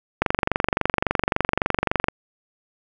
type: click train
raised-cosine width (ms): 0.5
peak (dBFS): -3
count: 45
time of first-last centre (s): 0.22-2.084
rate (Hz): 23.6
effects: none